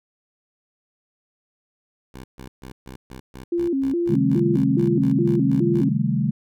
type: tone bursts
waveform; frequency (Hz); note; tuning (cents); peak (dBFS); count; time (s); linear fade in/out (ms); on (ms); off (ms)
10% pulse; 64.9; C2; -13; -28; 16; 2.14-5.84; 5; 100; 140
type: tone with vibrato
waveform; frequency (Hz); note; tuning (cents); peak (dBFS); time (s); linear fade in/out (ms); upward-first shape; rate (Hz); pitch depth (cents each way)
sine; 305.2; D#4; -33; -19; 3.52-5.89; 5; square; 2.4; 210
type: chord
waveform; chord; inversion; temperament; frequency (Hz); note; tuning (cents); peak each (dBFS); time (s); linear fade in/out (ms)
sine; A half-diminished seventh; first; equal with one note detuned; 134.18 / 155.56 / 196 / 220; C3 / Eb3 / G3 / A3; +44 / 0 / 0 / 0; -24; 4.09-6.31; 10
effects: none